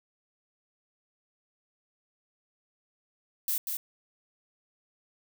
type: noise with echo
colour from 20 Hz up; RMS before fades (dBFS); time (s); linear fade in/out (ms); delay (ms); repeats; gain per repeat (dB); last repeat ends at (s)
violet; -29; 3.48-3.58; 2; 190; 1; -4; 3.77
effects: none